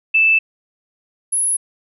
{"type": "tone pair in turn", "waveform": "sine", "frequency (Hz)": [2637, 10529], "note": ["E7", "E9"], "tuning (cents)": [0, -3], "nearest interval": "2 octaves", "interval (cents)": 2397, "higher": "second", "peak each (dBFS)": [-10, -15], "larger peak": "first", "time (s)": [[0.14, 0.39], [1.32, 1.57]], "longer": "neither", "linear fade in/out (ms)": 10, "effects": []}